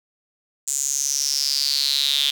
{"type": "tone with high-pass filter sweep", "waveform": "square", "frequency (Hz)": 70.2, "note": "C#2", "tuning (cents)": 22, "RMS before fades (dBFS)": -22, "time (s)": [0.67, 2.31], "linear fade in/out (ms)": 10, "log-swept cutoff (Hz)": [7400, 3400], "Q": 8.1, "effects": []}